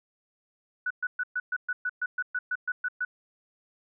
sine tone bursts, 1480 Hz, F#6, in tune, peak -26 dBFS, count 14, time 0.86-3.05 s, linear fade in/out 5 ms, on 45 ms, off 120 ms, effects none

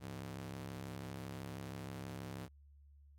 sawtooth ring-modulated tone, 138.59 Hz, C#3, in tune, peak -37 dBFS, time 0-2.49 s, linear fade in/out 50 ms, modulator 33 Hz, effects added 71 Hz sine -59 dBFS peak until 3.18 s + AAC 64 kbps

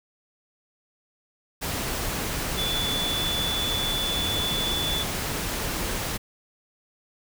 sine tone in noise, 3462 Hz, A7, 29 cents flat, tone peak -26 dBFS, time 2.57-5.04 s, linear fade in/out 20 ms, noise pink, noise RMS -29 dBFS, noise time 1.61-6.18 s, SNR 0 dB, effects none

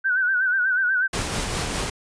sine tone with vibrato, 1511 Hz, F#6, 36 cents sharp, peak -18 dBFS, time 0.04-1.08 s, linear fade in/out 20 ms, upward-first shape sine, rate 8.2 Hz, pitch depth 76 cents each way
pink noise with tremolo, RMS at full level -25 dBFS, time 1.13-1.9 s, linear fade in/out 5 ms, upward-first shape sine, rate 4.9 Hz, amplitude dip 30%
effects resampled to 22050 Hz

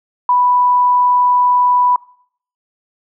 sine tone, 987.8 Hz, B5, in tune, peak -9 dBFS, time 0.29-1.96 s, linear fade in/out 2 ms, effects noise-tail reverb RT60 0.6 s tail -22 dB re dry

